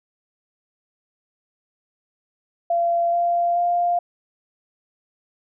sine tone with pitch steps, 685 / 692.2 / 699.4 Hz, F5 / F5 / F5, -34 / -16 / +2 cents, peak -17 dBFS, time 2.7-3.99 s, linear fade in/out 5 ms, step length 430 ms, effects none

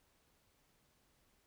silence, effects pink hiss -74 dBFS RMS until 1.46 s

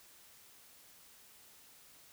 silence, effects white hiss -60 dBFS RMS until 2.12 s

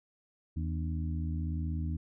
harmonic tone with a mistuned harmonic, 81.3 Hz, E2, 23 cents flat, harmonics 1 / 2 / 3 / 4, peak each -32 / -38 / -42 / -44 dBFS, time 0.56-1.97 s, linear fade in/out 10 ms, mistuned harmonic 4, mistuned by -140 cents, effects none

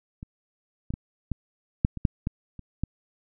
clicks, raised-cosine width 5 ms, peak -25 / -19 / -18 / -15 / -7 / -21 / -7 / -14 / -27 / -14 dBFS, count 10, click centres 0.229 / 0.905 / 0.939 / 1.317 / 1.849 / 1.973 / 2.052 / 2.271 / 2.593 / 2.836 s, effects none

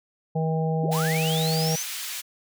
harmonic tone, 160 Hz, D#3, 49 cents sharp, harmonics 1 / 3 / 4 / 5, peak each -23 / -29 / -35 / -32 dBFS, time 0.35-1.76 s, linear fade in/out 10 ms
sine linear sweep, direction up, 228 to 6300 Hz, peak -29 dBFS, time 0.83-1.83 s, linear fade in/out 5 ms
pink high-pass noise, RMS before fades -33 dBFS, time 0.91-2.22 s, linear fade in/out 20 ms, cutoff 2400 Hz, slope 12 dB/octave
effects none

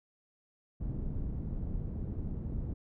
pink low-pass noise, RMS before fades -36 dBFS, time 0.8-2.74 s, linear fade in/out 10 ms, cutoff 200 Hz, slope 12 dB/octave, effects none

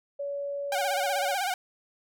sine tone, 566 Hz, C#5, 36 cents sharp, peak -30 dBFS, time 0.19-1.35 s, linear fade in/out 10 ms
sawtooth tone with vibrato, 760 Hz, F#5, 46 cents sharp, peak -23 dBFS, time 0.72-1.54 s, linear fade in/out 2 ms, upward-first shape sine, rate 16 Hz, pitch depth 110 cents each way
effects none

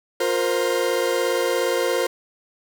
40% pulse chord, F suspended fourth, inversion none, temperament equal with one note detuned, 355.1 / 466.2 / 523.3 Hz, F4 / Bb4 / C5, +29 / 0 / 0 cents, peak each -25 / -23 / -22 dBFS, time 0.2-2.07 s, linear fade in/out 5 ms, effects none

